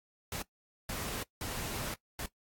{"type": "noise bursts at uneven times", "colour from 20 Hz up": "pink", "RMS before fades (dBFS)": -38, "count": 4, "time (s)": [[0.32, 0.42], [0.89, 1.23], [1.41, 1.94], [2.19, 2.26]], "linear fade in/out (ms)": 2, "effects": ["noise-tail reverb RT60 0.1 s tail -19 dB re dry", "AAC 64 kbps"]}